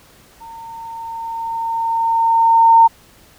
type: tone with level ramp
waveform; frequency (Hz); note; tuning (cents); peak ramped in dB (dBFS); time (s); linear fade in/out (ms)
sine; 913; A#5; -36; -33 to -4; 0.4-2.88; 20
effects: pink hiss -48 dBFS RMS until 3.38 s